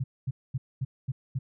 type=tone bursts; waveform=sine; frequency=130.81 Hz; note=C3; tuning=in tune; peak=-26 dBFS; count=6; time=0-1.39 s; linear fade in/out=10 ms; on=40 ms; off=230 ms; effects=none